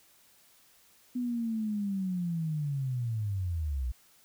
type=linear sweep; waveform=sine; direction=down; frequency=250.2 to 58.27 Hz; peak=-29 dBFS; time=1.15-3.92 s; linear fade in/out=10 ms; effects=white hiss -62 dBFS RMS until 4.24 s